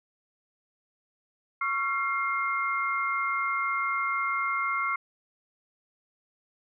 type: tone cluster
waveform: sine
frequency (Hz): 1111 / 1367 / 2121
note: C#6 / F6 / C7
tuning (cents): +4 / -37 / +23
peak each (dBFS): -30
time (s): 1.61-4.96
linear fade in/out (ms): 5
effects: none